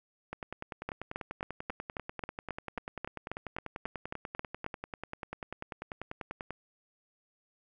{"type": "two click trains", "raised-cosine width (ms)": 0.5, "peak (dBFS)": [-23, -20], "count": [64, 15], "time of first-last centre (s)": [[0.33, 6.506], [0.89, 4.664]], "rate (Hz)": [10.2, 3.71], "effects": []}